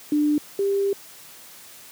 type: tone pair in turn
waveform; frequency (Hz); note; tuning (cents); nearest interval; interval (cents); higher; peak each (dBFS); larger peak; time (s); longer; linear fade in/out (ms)
sine; 297.3 / 396.8; D4 / G4; +21 / +21; perfect fourth; 500; second; -17 / -19; first; 0.12-0.38 / 0.59-0.93; second; 2
effects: white hiss -45 dBFS RMS until 1.91 s + high-pass 100 Hz 12 dB/octave